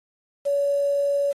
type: tone with quantisation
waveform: sine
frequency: 566 Hz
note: C#5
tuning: 36 cents sharp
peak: -19 dBFS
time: 0.45-1.33 s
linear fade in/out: 20 ms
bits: 7
effects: AAC 32 kbps